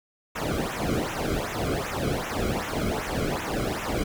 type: noise with flanger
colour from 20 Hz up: brown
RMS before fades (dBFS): -28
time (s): 0.35-4.04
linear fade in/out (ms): 10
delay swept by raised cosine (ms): 0.21 to 1.13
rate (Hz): 2.6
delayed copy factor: -0.95
effects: none